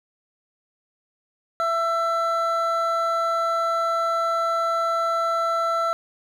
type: tone pair together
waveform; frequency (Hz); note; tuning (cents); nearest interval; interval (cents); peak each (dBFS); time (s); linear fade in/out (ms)
triangle; 667 / 1336; E5 / E6; +20 / +23; octave; 1203; -23 / -20; 1.6-5.93; 0
effects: none